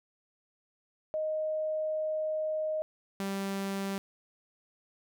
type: tone pair in turn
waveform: sine / sawtooth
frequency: 622.3 / 196.01 Hz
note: D#5 / G3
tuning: 0 / 0 cents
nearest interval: octave + minor sixth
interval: 2000 cents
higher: first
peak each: -29 / -28 dBFS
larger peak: second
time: 1.14-2.82 / 3.2-3.98 s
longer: first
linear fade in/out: 0 ms
effects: none

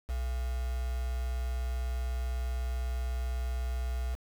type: tone with quantisation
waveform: sine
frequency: 62 Hz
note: B1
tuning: 7 cents sharp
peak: -30 dBFS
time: 0.08-4.16 s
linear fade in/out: 20 ms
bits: 7
effects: none

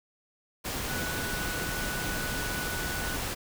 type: tone in noise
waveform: sine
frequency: 1480 Hz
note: F#6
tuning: in tune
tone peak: -36 dBFS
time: 0.88-3.17 s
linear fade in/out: 20 ms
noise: pink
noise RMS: -33 dBFS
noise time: 0.64-3.35 s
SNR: -6 dB
effects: none

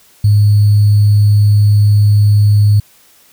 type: tone with sample-and-hold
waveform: sine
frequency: 103.7 Hz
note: G#2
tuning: 2 cents flat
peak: -5 dBFS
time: 0.24-2.8 s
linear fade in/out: 5 ms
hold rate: 4410 Hz
effects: white hiss -47 dBFS RMS until 3.32 s

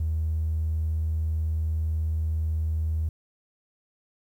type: tone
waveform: triangle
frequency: 79.1 Hz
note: D#2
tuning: 29 cents sharp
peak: -20 dBFS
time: 0-3.09 s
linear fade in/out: 5 ms
effects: tanh soft clip ceiling -21 dBFS + 10-bit

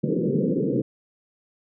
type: band-pass noise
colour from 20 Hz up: pink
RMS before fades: -23 dBFS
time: 0.03-0.82 s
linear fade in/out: 10 ms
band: 130 to 520 Hz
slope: 96 dB/octave
effects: none

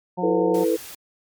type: harmonic tone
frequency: 180 Hz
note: F#3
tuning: 47 cents flat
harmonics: 1 / 2 / 3 / 4 / 5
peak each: -28 / -31 / -32 / -31 / -29 dBFS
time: 0.17-0.65 s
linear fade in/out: 20 ms
type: chord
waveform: sine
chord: E suspended fourth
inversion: none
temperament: equal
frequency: 329.6 / 440 / 493.9 Hz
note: E4 / A4 / B4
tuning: 0 / 0 / 0 cents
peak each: -22 dBFS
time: 0.22-0.77 s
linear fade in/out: 20 ms
type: noise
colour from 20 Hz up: white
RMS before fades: -39 dBFS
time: 0.54-0.95 s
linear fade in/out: 5 ms
effects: MP3 96 kbps

